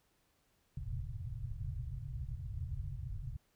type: low-pass noise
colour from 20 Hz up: white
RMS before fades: -41 dBFS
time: 0.77-3.37 s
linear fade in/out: 5 ms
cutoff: 140 Hz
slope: 96 dB/octave
effects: pink hiss -75 dBFS RMS until 3.55 s